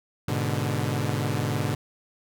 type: chord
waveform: sawtooth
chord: G# diminished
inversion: none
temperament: equal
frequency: 103.83 / 123.47 / 146.83 Hz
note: G#2 / B2 / D3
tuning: 0 / 0 / 0 cents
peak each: -25 dBFS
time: 0.28-1.75 s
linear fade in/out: 5 ms
effects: none